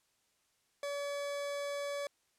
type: tone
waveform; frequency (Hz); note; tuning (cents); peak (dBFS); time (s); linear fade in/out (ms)
40% pulse; 570; C#5; +48; -35; 0.83-2.07; 2
effects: white hiss -75 dBFS RMS until 2.38 s + low-pass 10000 Hz 12 dB/octave